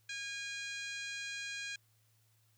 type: harmonic tone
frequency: 816 Hz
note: G#5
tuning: 31 cents flat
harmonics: 2 / 3 / 4 / 5 / 6 / 7 / 8 / 9 / 10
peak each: -44 / -44 / -49 / -48 / -56 / -57 / -52 / -55 / -59 dBFS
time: 0.09-1.76 s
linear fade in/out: 5 ms
effects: added 110 Hz sine -70 dBFS peak until 2.57 s + white hiss -74 dBFS RMS until 2.57 s